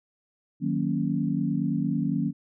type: chord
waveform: sine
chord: D# minor seventh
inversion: none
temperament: equal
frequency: 155.56 / 185 / 233.1 / 277.2 Hz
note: D#3 / F#3 / A#3 / C#4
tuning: 0 / 0 / 0 / 0 cents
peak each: -29 dBFS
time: 0.6-2.33 s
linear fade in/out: 50 ms
effects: none